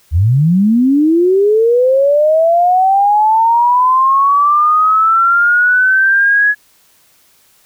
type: linear sweep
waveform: sine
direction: up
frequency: 72.1 to 1689 Hz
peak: -7 dBFS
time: 0.11-6.55 s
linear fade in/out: 50 ms
effects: white hiss -51 dBFS RMS until 7.65 s